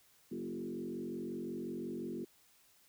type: tone with frequency modulation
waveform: sine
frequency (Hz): 293.7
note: D4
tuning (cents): 0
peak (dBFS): -38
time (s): 0.31-2.25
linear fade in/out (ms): 10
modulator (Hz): 45.6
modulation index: 2.2
effects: white hiss -67 dBFS RMS until 2.88 s